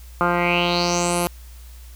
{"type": "tone with low-pass filter sweep", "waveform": "10% pulse", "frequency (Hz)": 174.61, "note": "F3", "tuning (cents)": 0, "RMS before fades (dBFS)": -20, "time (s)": [0.21, 1.27], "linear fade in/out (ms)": 0, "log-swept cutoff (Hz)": [1300, 12000], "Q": 5.5, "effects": ["added 60 Hz sine -38 dBFS peak until 1.95 s", "white hiss -50 dBFS RMS until 1.95 s"]}